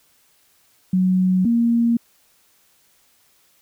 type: tone pair in turn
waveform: sine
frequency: 185 / 233.8 Hz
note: F#3 / A#3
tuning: 0 / +5 cents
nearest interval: major third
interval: 405 cents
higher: second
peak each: -14 dBFS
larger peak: neither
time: 0.93-1.45 / 1.45-1.97 s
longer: neither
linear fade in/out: 5 ms
effects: white hiss -59 dBFS RMS until 3.61 s